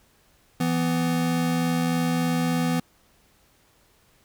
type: tone pair together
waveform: square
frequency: 166.4 / 249.8 Hz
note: E3 / B3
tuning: +17 / +20 cents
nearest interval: perfect fifth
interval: 703 cents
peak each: -25 dBFS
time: 0.6-2.8 s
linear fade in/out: 5 ms
effects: pink hiss -61 dBFS RMS until 4.24 s